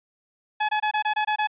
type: tone bursts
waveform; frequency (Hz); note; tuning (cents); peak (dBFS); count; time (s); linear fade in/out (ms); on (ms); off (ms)
sawtooth; 850; G#5; +40; -17; 8; 0.6-1.473; 10; 89; 23
effects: resampled to 8000 Hz